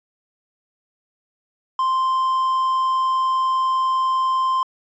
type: tone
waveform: triangle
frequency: 1045 Hz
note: C6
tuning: 2 cents flat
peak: -15 dBFS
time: 1.79-4.63 s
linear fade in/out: 2 ms
effects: resampled to 16000 Hz